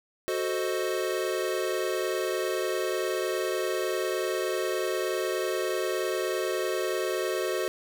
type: chord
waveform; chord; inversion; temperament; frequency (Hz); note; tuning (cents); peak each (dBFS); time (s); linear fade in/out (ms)
square; F# diminished seventh; none; equal; 370 / 440 / 523.3 / 622.3; F#4 / A4 / C5 / Eb5; 0 / 0 / 0 / 0; -31 / -34 / -34 / -35; 0.28-7.68; 0
effects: none